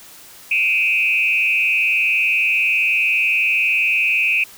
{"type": "tone with frequency modulation", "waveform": "sine", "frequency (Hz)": 2513, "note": "D#7", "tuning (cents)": 17, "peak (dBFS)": -14, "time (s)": [0.51, 4.44], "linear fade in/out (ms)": 5, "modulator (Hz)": 168, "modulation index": 0.96, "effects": ["white hiss -42 dBFS RMS until 4.57 s"]}